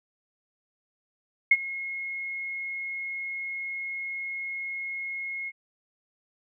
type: tone with ADSR envelope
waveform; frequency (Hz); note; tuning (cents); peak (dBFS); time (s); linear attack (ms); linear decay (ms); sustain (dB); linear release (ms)
sine; 2162; C#7; -44; -12; 1.51-5.52; 6; 43; -19; 42
effects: none